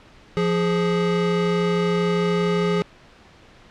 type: tone pair together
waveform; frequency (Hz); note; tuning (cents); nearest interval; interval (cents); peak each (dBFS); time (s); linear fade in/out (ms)
square; 173.72 / 416.3; F3 / G#4; -9 / +4; octave + minor third; 1513; -22; 0.37-2.82; 0
effects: pink hiss -49 dBFS RMS until 3.7 s + low-pass 4000 Hz 12 dB/octave